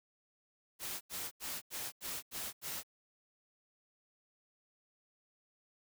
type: noise bursts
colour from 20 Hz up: white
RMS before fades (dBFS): -41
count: 7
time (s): 0.79-2.834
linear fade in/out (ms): 50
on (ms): 220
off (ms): 84
effects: none